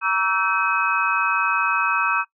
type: tone cluster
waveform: sine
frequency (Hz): 939 / 1138 / 1317 / 1542 / 2539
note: A#5 / C#6 / E6 / G6 / D#7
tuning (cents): +12 / +45 / -2 / -29 / +34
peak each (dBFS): -26 / -24 / -23 / -24 / -24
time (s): 0.01-2.25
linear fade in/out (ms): 50
effects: noise-tail reverb RT60 0.1 s tail -20 dB re dry